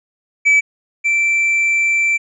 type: tone pair in turn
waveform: triangle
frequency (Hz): 2300 / 2339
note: D7 / D7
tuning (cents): -37 / -8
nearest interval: unison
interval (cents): 29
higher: second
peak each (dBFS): -7 / -11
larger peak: first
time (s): 0.45-0.61 / 1.04-2.18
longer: second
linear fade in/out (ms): 20
effects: resampled to 22050 Hz